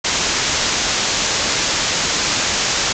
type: low-pass noise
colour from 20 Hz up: white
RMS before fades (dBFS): -19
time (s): 0.04-2.93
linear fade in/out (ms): 10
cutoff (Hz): 7300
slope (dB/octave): 96
effects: none